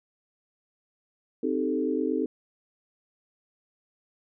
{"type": "chord", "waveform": "sine", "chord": "A half-diminished seventh", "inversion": "first", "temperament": "equal", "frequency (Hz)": [261.6, 311.1, 392, 440], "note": ["C4", "Eb4", "G4", "A4"], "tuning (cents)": [0, 0, 0, 0], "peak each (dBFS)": [-29, -29, -32, -30], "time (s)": [1.43, 2.26], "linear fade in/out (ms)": 5, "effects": []}